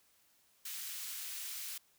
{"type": "high-pass noise", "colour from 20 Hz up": "white", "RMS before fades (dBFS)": -43, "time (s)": [0.65, 1.78], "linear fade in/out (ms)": 5, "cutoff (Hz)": 1900, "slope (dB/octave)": 12, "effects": ["white hiss -70 dBFS RMS until 1.98 s"]}